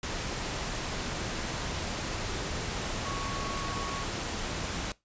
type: tone in noise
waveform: sine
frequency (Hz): 1108.7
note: C#6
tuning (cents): 0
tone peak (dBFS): -37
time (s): 3.05-4.04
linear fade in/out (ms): 2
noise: pink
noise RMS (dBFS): -34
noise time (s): 0.03-4.92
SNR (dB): -6
effects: noise-tail reverb RT60 0.2 s tail -20 dB re dry + resampled to 16000 Hz